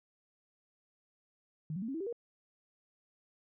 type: tone with pitch steps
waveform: sine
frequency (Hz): 155.56 / 187.14 / 225.1 / 270.8 / 325.8 / 392 / 471.6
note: D#3 / F#3 / A3 / C#4 / E4 / G4 / A#4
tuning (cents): 0 / +20 / +40 / -40 / -20 / 0 / +20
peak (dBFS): -35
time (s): 1.7-2.127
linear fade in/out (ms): 2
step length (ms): 61
effects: none